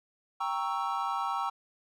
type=chord; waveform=triangle; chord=G diminished seventh; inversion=none; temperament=equal with one note detuned; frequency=789 / 932.3 / 1108.7 / 1318.5 Hz; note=G5 / Bb5 / Db6 / Fb6; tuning=+11 / 0 / 0 / 0 cents; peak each=-33 dBFS; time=0.4-1.5 s; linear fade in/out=10 ms; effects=none